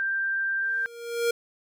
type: tone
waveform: sine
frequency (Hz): 1578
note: G6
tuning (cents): +11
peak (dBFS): -24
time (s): 0-0.86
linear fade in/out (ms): 0
type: tone with exponential growth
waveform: square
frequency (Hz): 469.5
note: A#4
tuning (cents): +12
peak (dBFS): -21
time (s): 0.62-1.31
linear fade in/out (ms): 5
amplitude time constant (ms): 150
effects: none